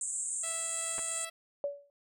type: band-pass noise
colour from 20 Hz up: white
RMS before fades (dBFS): -36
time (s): 0.01-1.25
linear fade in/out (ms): 2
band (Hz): 7200 to 8800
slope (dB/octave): 96
type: tone with tremolo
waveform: 10% pulse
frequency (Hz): 659.3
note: E5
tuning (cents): 0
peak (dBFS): -31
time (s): 0.43-1.3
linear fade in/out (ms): 10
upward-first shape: sine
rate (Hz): 2.9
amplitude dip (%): 25
type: clicks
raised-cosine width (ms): 0.5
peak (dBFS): -27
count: 2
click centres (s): 0.982 / 0.991
type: tone with exponential decay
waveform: sine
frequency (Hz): 570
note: C#5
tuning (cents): +48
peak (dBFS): -27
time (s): 1.64-1.9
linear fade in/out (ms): 1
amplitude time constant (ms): 55
effects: none